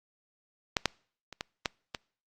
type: clicks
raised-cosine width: 0.2 ms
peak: -7 / -6 / -25 / -16 / -10 / -16 dBFS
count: 6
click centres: 0.768 / 0.857 / 1.327 / 1.409 / 1.658 / 1.948 s
effects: noise-tail reverb RT60 0.5 s tail -26 dB re dry + Opus 48 kbps